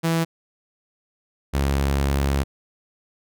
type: tone pair in turn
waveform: sawtooth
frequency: 164.81 / 69.29 Hz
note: E3 / C#2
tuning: 0 / 0 cents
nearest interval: octave + minor third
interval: 1500 cents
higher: first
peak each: -15 / -15 dBFS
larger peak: neither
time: 0.03-0.25 / 1.53-2.44 s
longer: second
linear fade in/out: 20 ms
effects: none